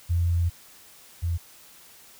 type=tone pair in turn; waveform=sine; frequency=85.7 / 85.01 Hz; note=F2 / F2; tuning=-32 / -46 cents; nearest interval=unison; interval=14 cents; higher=first; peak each=-20 / -23 dBFS; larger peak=first; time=0.09-0.5 / 1.22-1.38 s; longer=first; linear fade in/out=20 ms; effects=white hiss -51 dBFS RMS until 2.19 s